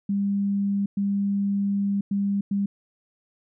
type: tone bursts at uneven times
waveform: sine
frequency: 199.9 Hz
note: G3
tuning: 34 cents sharp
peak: -21 dBFS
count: 4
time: 0.09-0.86 / 0.97-2.01 / 2.11-2.41 / 2.51-2.66 s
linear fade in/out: 5 ms
effects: none